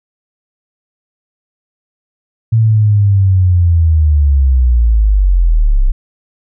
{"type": "linear sweep", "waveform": "sine", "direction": "down", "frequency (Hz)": [114.1, 30.81], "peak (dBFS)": -6, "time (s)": [2.52, 5.92], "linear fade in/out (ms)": 10, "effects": []}